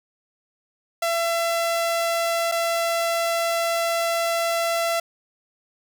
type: tone with dropouts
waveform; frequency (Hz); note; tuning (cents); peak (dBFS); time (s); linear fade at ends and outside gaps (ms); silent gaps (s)
sawtooth; 673; E5; +36; -17; 1.02-5; 5; 2.516-2.52
effects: none